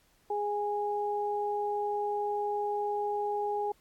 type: tone pair together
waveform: sine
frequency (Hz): 413.5 / 825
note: G#4 / G#5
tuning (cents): -8 / -12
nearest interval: octave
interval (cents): 1196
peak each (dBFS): -32 / -31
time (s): 0.3-3.72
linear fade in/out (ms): 5
effects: pink hiss -67 dBFS RMS until 3.8 s + AAC 64 kbps